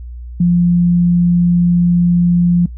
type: tone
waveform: sine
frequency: 174.61 Hz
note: F3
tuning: in tune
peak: -8 dBFS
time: 0.4-2.66 s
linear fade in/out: 5 ms
effects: noise-tail reverb RT60 0.1 s tail -24 dB re dry + added 60 Hz sine -26 dBFS peak until 2.77 s